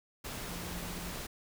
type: tone in noise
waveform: sine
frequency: 175.6 Hz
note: F3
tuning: 10 cents sharp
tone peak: -45 dBFS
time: 0.48-1.12 s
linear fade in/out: 10 ms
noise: pink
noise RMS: -41 dBFS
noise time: 0.24-1.27 s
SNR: -7 dB
effects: none

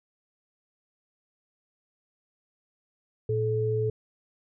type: tone pair together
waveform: sine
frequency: 114.4 / 431.9 Hz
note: A#2 / A4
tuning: -32 / -32 cents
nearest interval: octave + major seventh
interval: 2300 cents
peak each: -27 / -26 dBFS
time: 3.29-3.9 s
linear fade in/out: 5 ms
effects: none

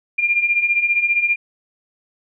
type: beating tone pair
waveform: sine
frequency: 2388 / 2403 Hz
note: D7 / D7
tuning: +28 / +39 cents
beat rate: 15 Hz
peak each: -21 / -16 dBFS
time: 0.18-1.36 s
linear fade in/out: 10 ms
effects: none

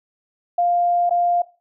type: tone with dropouts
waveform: sine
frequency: 700 Hz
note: F5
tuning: 4 cents sharp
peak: -15 dBFS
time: 0.58-1.42 s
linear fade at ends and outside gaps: 5 ms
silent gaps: 1.095-1.107 s
effects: noise-tail reverb RT60 0.3 s tail -18 dB re dry

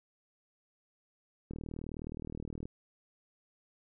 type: click train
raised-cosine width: 3 ms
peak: -28 dBFS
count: 46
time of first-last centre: 1.51-2.655 s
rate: 39.3 Hz
effects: none

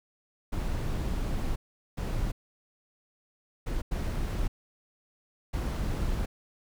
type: noise bursts at uneven times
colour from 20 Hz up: brown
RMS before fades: -30 dBFS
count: 5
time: 0.52-1.56 / 1.97-2.32 / 3.66-3.82 / 3.91-4.48 / 5.53-6.26 s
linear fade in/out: 10 ms
effects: none

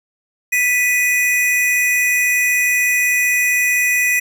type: tone pair together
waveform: square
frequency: 1975.5 / 2489 Hz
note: B6 / D#7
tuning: 0 / 0 cents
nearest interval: major third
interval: 400 cents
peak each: -17 dBFS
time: 0.52-4.2 s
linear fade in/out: 10 ms
effects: none

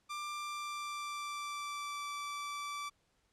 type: tone with pitch glide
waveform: sawtooth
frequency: 1186 to 1161.6 Hz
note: D6 to D6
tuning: +17 to -19 cents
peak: -35 dBFS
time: 0.09-2.9 s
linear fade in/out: 20 ms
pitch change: -36 cents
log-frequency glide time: 0.3-2.09 s
effects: pink hiss -75 dBFS RMS until 3.32 s + low-pass 9000 Hz 12 dB/octave

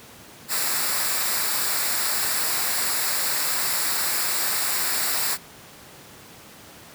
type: noise with comb filter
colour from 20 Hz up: white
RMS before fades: -24 dBFS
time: 0.48-5.38 s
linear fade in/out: 50 ms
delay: 0.32 ms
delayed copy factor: -0.6
effects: pink hiss -45 dBFS RMS until 6.94 s + high-pass 100 Hz 12 dB/octave

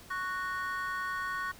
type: chord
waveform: triangle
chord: F# major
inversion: second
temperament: just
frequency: 1110 / 1480 / 1850 Hz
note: C#6 / F#6 / A#6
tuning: +2 / 0 / -14 cents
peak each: -34 / -35 / -37 dBFS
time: 0.1-1.52 s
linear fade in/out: 10 ms
effects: pink hiss -53 dBFS RMS until 1.59 s

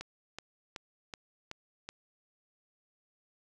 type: click train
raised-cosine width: 0.2 ms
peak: -23 dBFS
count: 6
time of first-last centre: 0.01-1.89 s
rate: 2.66 Hz
effects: none

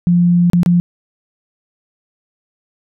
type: tone with dropouts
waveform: sine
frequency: 174.61 Hz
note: F3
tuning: in tune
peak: -8 dBFS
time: 0.07-0.8 s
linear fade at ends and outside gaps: 0 ms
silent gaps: 0.5-0.533 / 0.632-0.661 s
effects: none

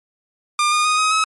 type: tone with pitch steps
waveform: sawtooth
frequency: 1200 / 1220.3 / 1240.9 / 1261.8 / 1283.2 Hz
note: D6 / D#6 / D#6 / D#6 / E6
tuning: +37 / -34 / -5 / +24 / -47 cents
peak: -11 dBFS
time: 0.59-1.24 s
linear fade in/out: 2 ms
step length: 130 ms
effects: MP3 48 kbps

